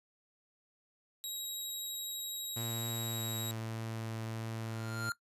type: tone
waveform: 15% pulse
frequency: 3828 Hz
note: A#7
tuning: 45 cents sharp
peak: -30 dBFS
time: 1.24-3.51 s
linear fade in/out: 0 ms
type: tone with pitch glide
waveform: sawtooth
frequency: 115 to 112.31 Hz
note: A#2 to A2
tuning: -23 to +36 cents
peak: -34 dBFS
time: 2.56-5.1 s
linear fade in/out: 10 ms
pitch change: -41 cents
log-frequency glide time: 3-3.29 s
type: tone with exponential growth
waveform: square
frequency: 1396.9 Hz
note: F6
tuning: in tune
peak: -33 dBFS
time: 4.52-5.12 s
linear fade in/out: 1 ms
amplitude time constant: 130 ms
effects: noise-tail reverb RT60 0.1 s tail -17 dB re dry + resampled to 32000 Hz